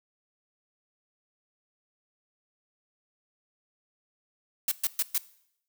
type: noise bursts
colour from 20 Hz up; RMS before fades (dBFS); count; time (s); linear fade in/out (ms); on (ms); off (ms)
blue; -26; 4; 4.68-5.18; 2; 35; 120
effects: noise-tail reverb RT60 0.7 s tail -19 dB re dry